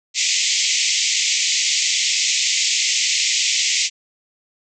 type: band-pass noise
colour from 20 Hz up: white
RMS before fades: -19 dBFS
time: 0.14-3.9 s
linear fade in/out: 50 ms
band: 2000 to 7500 Hz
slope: 96 dB/octave
effects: none